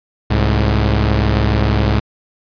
sawtooth tone pair together, 66.8 / 106.04 Hz, C2 / G#2, +36 / +37 cents, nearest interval minor sixth, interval 801 cents, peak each -11 dBFS, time 0.3-2 s, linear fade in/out 10 ms, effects resampled to 11025 Hz

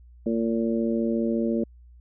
harmonic tone, 114.4 Hz, A#2, 32 cents flat, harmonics 2 / 3 / 4 / 5, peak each -24 / -28 / -31 / -32 dBFS, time 0.26-1.64 s, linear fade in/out 5 ms, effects added 60 Hz sine -47 dBFS peak until 2 s

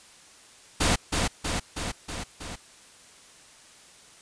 pink noise with echo, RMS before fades -22 dBFS, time 0.8-0.96 s, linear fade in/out 10 ms, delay 320 ms, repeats 5, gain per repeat -3 dB, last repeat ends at 2.56 s, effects white hiss -52 dBFS RMS until 4.21 s + resampled to 22050 Hz

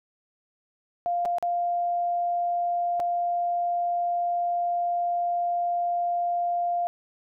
sine tone with dropouts, 698.5 Hz, F5, in tune, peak -23 dBFS, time 1.06-6.87 s, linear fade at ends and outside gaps 0 ms, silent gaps 1.252-1.257 / 1.384-1.426 / 2.997-3.001 s, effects none

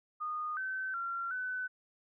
sine tone with pitch steps, 1229 / 1533 / 1373 / 1506 Hz, D#6 / G6 / F6 / F#6, -22 / -39 / -30 / +30 cents, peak -34 dBFS, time 0.2-1.68 s, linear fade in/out 20 ms, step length 370 ms, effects none

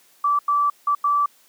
sine tone bursts at uneven times, 1160 Hz, D6, 22 cents flat, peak -16 dBFS, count 4, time 0.24-0.39 / 0.48-0.7 / 0.87-0.95 / 1.04-1.26 s, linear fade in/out 5 ms, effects white hiss -56 dBFS RMS until 1.48 s + high-pass 200 Hz 12 dB/octave

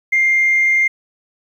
sine tone with frequency modulation, 2107 Hz, C7, 12 cents sharp, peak -10 dBFS, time 0.12-0.88 s, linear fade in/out 10 ms, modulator 69.8 Hz, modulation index 0.24, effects tanh soft clip ceiling -7 dBFS + 8-bit

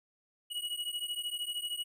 square beating tone pair, 2907 / 2920 Hz, F#7 / F#7, -31 / -24 cents, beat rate 13 Hz, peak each -38 / -39 dBFS, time 0.5-1.84 s, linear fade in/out 20 ms, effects none

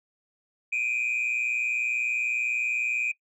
sine tone pair together, 2369 / 2489 Hz, D7 / D#7, +14 / 0 cents, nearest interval minor second, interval 86 cents, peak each -26 / -25 dBFS, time 0.72-3.12 s, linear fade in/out 10 ms, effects noise-tail reverb RT60 0.1 s tail -23 dB re dry + tanh soft clip ceiling -21 dBFS

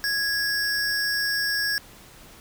square tone pair together, 1661.2 / 5469 Hz, G#6 / F8, 0 / -37 cents, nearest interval octave + major sixth, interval 2063 cents, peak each -25 / -28 dBFS, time 0.04-1.78 s, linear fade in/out 0 ms, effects pink hiss -48 dBFS RMS until 2.4 s

